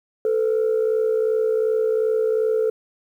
sine tone pair together, 440 / 502.7 Hz, A4 / B4, 0 / +31 cents, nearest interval major second, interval 231 cents, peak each -17 / -23 dBFS, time 0.25-2.7 s, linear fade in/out 2 ms, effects tanh soft clip ceiling -13 dBFS + 9-bit

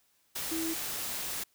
sine tone in noise, 325.8 Hz, E4, 20 cents flat, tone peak -32 dBFS, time 0.51-0.74 s, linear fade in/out 10 ms, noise white, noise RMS -36 dBFS, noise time 0.35-1.44 s, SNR +1 dB, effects white hiss -70 dBFS RMS until 1.54 s

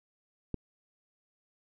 click, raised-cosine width 3 ms, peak -20 dBFS, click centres 0.543 s, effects none

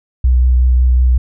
sine tone with vibrato, 62.5 Hz, B1, 21 cents sharp, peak -7 dBFS, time 0.24-1.18 s, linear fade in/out 5 ms, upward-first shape triangle, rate 5.4 Hz, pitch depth 22 cents each way, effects none

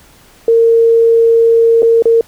sine tone with dropouts, 458.9 Hz, A#4, 27 cents flat, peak -5 dBFS, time 0.48-2.21 s, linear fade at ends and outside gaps 2 ms, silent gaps 1.822-1.829 / 2.023-2.055 s, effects pink hiss -44 dBFS RMS until 2.27 s

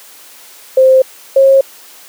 sine tone pair in turn, 523.3 / 540.5 Hz, C5 / C#5, 0 / -44 cents, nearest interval minor second, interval 56 cents, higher second, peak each -3 dBFS, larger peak neither, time 0.77-1.02 / 1.36-1.61 s, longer neither, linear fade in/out 5 ms, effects white hiss -38 dBFS RMS until 2.08 s + high-pass 300 Hz 12 dB/octave

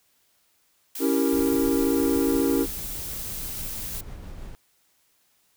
blue noise, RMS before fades -34 dBFS, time 0.95-4.01 s, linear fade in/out 5 ms
triangle chord, C# diminished seventh, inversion none, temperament equal, 277.2 / 329.6 / 392 / 466.2 Hz, C#4 / E4 / G4 / Bb4, 0 / 0 / 0 / 0 cents, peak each -21 / -24 / -25 / -26 dBFS, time 0.99-2.67 s, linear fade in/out 50 ms
brown noise with tremolo, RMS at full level -37 dBFS, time 1.33-4.55 s, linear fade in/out 0 ms, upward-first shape sine, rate 6.2 Hz, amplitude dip 30%
effects white hiss -66 dBFS RMS until 5.56 s

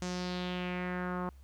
sawtooth tone with low-pass filter sweep, 180.2 Hz, F#3, 45 cents flat, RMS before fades -36 dBFS, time 0.02-1.29 s, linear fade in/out 0 ms, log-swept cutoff 6600 to 1100 Hz, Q 2.9, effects added 67 Hz sine -51 dBFS peak until 1.43 s + pink hiss -69 dBFS RMS until 1.43 s

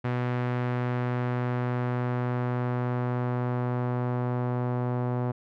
sawtooth tone with low-pass filter sweep, 123.47 Hz, B2, in tune, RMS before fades -28 dBFS, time 0.04-5.32 s, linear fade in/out 10 ms, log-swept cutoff 2000 to 950 Hz, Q 1.1, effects none

